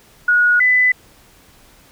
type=tone pair in turn; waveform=sine; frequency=1452 / 2001 Hz; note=F#6 / B6; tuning=-33 / +22 cents; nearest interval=tritone; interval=555 cents; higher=second; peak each=-10 dBFS; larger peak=neither; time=0.28-0.6 / 0.6-0.92 s; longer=neither; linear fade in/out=5 ms; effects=pink hiss -49 dBFS RMS until 1.91 s